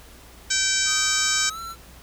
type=harmonic tone; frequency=773 Hz; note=G5; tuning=24 cents flat; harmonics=2 / 3 / 4 / 5 / 6 / 7 / 8 / 9 / 10; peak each=-27 / -31 / -32 / -30 / -32 / -27 / -28 / -27 / -28 dBFS; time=0.5-1.5 s; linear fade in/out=10 ms
type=tone with pitch glide; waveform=square; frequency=1250 to 1347.5 Hz; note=D#6 to E6; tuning=+8 to +38 cents; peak=-33 dBFS; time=0.85-1.76 s; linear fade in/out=50 ms; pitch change=+130 cents; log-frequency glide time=1.48-1.59 s
effects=added 60 Hz sine -48 dBFS peak until 2.02 s + pink hiss -48 dBFS RMS until 2.02 s